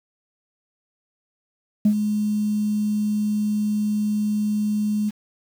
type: tone with ADSR envelope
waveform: sine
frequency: 210 Hz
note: G#3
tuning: 19 cents sharp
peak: -10 dBFS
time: 1.85-5.11 s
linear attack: 6 ms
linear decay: 77 ms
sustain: -9 dB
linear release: 26 ms
effects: tanh soft clip ceiling -10 dBFS + 7-bit